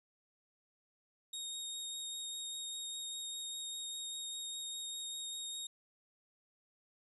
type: tone with vibrato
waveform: 25% pulse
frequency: 3729 Hz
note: A#7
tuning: in tune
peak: -36 dBFS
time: 1.33-5.67 s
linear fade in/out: 5 ms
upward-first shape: square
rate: 5 Hz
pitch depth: 9 cents each way
effects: none